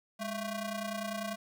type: ring-modulated tone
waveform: sawtooth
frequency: 439.9 Hz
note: A4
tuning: in tune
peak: -28 dBFS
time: 0.19-1.36 s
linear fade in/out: 20 ms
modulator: 235 Hz
effects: none